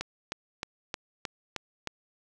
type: click train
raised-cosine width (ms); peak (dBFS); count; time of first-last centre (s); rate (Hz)
0.2; -15; 7; 0.01-1.873; 3.22
effects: none